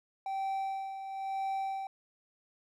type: tone with tremolo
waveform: triangle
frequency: 776 Hz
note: G5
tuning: 18 cents flat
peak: -29 dBFS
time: 0.26-1.87 s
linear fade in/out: 2 ms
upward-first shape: sine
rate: 1 Hz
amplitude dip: 60%
effects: none